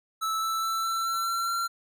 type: tone with pitch steps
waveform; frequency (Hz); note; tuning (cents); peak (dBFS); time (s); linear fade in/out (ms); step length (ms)
square; 1312 / 1321.1 / 1330.3 / 1339.6 / 1348.9 / 1358.3 / 1367.7; E6 / E6 / E6 / E6 / E6 / F6 / F6; -9 / +3 / +15 / +27 / +39 / -49 / -37; -27; 0.21-1.68; 20; 210
effects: none